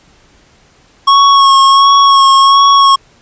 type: tone with vibrato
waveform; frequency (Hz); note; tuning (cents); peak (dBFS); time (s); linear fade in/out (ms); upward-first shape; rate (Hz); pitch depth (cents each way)
square; 1100; C#6; -14; -4; 1.07-2.96; 10; sine; 1.4; 23
effects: pink hiss -47 dBFS RMS until 3.21 s + resampled to 16000 Hz